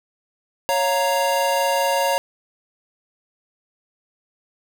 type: chord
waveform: square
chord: Bb minor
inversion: first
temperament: equal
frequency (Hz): 554.4 / 698.5 / 932.3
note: Db5 / F5 / Bb5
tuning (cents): 0 / 0 / 0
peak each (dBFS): -22 / -26 / -22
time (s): 0.69-2.18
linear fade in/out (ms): 0
effects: none